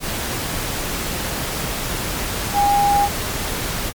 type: tone in noise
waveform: sine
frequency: 811 Hz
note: G#5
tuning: 41 cents flat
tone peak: -13 dBFS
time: 2.53-3.09 s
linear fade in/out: 50 ms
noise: pink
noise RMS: -24 dBFS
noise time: 0-3.93 s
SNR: +8 dB
effects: MP3 96 kbps